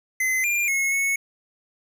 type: tone with pitch steps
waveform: square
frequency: 2047 / 2396 / 2176 / 2203 Hz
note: C7 / D7 / C#7 / C#7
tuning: -38 / +34 / -33 / -11 cents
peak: -21 dBFS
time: 0.2-1.16 s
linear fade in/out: 5 ms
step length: 240 ms
effects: none